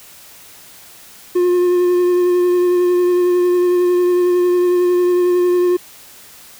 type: tone with vibrato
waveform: triangle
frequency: 356.5 Hz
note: F4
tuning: 36 cents sharp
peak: -9 dBFS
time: 1.35-5.77 s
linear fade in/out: 10 ms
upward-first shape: triangle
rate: 11 Hz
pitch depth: 19 cents each way
effects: white hiss -41 dBFS RMS until 6.59 s